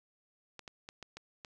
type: clicks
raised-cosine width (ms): 0.2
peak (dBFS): -28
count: 6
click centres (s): 0.593 / 0.678 / 0.889 / 1.027 / 1.17 / 1.448
effects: none